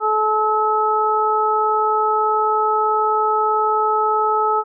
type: harmonic tone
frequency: 430.8 Hz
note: A4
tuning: 37 cents flat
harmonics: 1 / 2 / 3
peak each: -21 / -19 / -18 dBFS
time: 0-4.64 s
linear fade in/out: 50 ms
effects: none